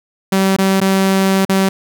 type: tone with dropouts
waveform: sawtooth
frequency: 192.4 Hz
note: G3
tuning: 32 cents flat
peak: -7 dBFS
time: 0.32-1.69 s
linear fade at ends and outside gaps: 5 ms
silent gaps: 0.565-0.585 / 0.803-0.813 / 1.451-1.493 s
effects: none